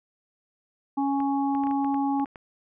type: harmonic tone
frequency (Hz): 277.2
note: C#4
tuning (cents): 0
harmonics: 1 / 3 / 4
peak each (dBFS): -24 / -27 / -38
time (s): 0.97-2.25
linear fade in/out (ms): 10
type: clicks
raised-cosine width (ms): 0.5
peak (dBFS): -26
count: 10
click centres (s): 1.203 / 1.55 / 1.637 / 1.67 / 1.711 / 1.846 / 1.944 / 2.198 / 2.258 / 2.358
effects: none